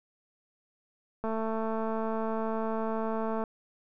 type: click train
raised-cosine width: 1 ms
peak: -20 dBFS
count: 489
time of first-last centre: 1.24-3.438 s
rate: 222 Hz
effects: none